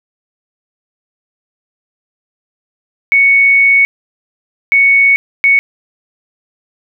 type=tone bursts at uneven times; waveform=sine; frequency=2221 Hz; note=C#7; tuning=3 cents sharp; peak=-5 dBFS; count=3; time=3.12-3.85 / 4.72-5.16 / 5.44-5.59 s; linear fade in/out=0 ms; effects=none